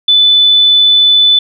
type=tone; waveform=sine; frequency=3497 Hz; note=A7; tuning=11 cents flat; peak=-4 dBFS; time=0.08-1.39 s; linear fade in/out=5 ms; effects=none